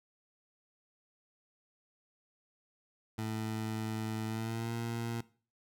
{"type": "tone with pitch glide", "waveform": "20% pulse", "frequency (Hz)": [110, 116.41], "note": ["A2", "A#2"], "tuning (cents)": [0, -2], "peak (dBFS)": -30, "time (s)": [3.18, 5.21], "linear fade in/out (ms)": 5, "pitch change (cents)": 98, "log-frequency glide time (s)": [4.27, 4.73], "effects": ["noise-tail reverb RT60 0.4 s tail -19 dB re dry"]}